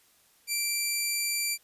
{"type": "tone", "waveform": "10% pulse", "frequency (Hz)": 2349, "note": "D7", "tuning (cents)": 0, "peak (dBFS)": -18, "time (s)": [0.47, 1.58], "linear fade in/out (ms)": 50, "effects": ["white hiss -63 dBFS RMS until 1.63 s", "resampled to 32000 Hz"]}